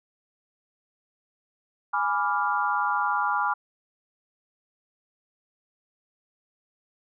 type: chord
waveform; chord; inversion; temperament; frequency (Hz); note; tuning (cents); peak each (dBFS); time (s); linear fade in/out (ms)
sine; G# diminished seventh; none; equal; 830.6 / 987.8 / 1174.7 / 1396.9; G#5 / B5 / D6 / F6; 0 / 0 / 0 / 0; -28; 1.93-3.54; 10
effects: none